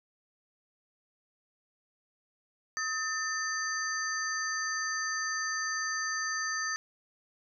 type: tone cluster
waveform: sine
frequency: 1268 / 1790 / 4701 / 6140 Hz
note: D#6 / A6 / D8 / G8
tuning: +32 / +29 / +1 / -37 cents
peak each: -37 / -33 / -40 / -37 dBFS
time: 2.77-6.76 s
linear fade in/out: 0 ms
effects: none